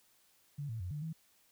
sine tone with pitch steps, 144.1 / 112.8 / 89.9 / 148.4 / 161 Hz, D3 / A2 / F#2 / D3 / E3, -33 / +44 / -49 / +18 / -41 cents, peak -37 dBFS, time 0.58-1.13 s, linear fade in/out 10 ms, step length 110 ms, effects white hiss -69 dBFS RMS until 1.51 s

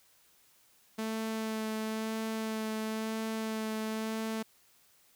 sawtooth tone with vibrato, 220 Hz, A3, in tune, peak -29 dBFS, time 0.98-4.43 s, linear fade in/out 10 ms, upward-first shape sine, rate 0.99 Hz, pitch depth 13 cents each way, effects white hiss -65 dBFS RMS until 5.15 s

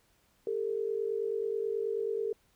sine tone pair together, 403.4 / 452.7 Hz, G4 / A4, +50 / +49 cents, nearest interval major second, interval 199 cents, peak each -33 / -32 dBFS, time 0.47-2.33 s, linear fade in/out 2 ms, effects pink hiss -69 dBFS RMS until 2.55 s

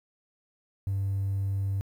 triangle tone, 98 Hz, G2, in tune, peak -23 dBFS, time 0.87-1.81 s, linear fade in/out 0 ms, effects tanh soft clip ceiling -22 dBFS + 10-bit

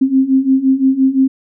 sine beating tone pair, 262 / 267.8 Hz, C4 / C4, +2 / +40 cents, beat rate 5.8 Hz, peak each -14 / -11 dBFS, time 0.01-1.28 s, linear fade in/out 10 ms, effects none

